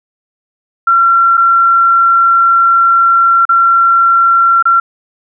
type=tone with dropouts; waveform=sine; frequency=1364 Hz; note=F6; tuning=41 cents flat; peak=-5 dBFS; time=0.87-4.8 s; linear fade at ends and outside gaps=5 ms; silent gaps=1.371-1.376 / 3.453-3.491 / 4.626-4.654 s; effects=none